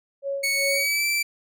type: tone with tremolo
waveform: sine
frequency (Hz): 554.4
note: C#5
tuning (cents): 0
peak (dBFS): -24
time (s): 0.22-0.88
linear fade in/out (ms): 50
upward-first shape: sine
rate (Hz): 2.6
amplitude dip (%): 90
type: tone with pitch glide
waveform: sawtooth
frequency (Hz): 2217 to 2333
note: C#7 to D7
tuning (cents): 0 to -12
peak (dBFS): -18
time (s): 0.43-1.23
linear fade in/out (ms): 10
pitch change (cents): +88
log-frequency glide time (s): 0.67-1.05
effects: none